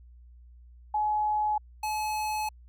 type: tone pair in turn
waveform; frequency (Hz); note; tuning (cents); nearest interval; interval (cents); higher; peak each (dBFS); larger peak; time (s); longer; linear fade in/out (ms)
sine / square; 847 / 855.4; G#5 / A5; +34 / -49; unison; 17; second; -24 / -29; first; 0.94-1.58 / 1.83-2.49; second; 5
effects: added 60 Hz sine -49 dBFS peak until 2.68 s